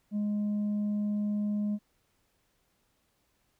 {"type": "tone with tanh clipping", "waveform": "triangle", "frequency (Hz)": 207.7, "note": "G#3", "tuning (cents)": 0, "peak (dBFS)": -28, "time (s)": [0.11, 1.79], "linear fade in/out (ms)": 50, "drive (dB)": 7, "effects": ["pink hiss -73 dBFS RMS until 3.59 s"]}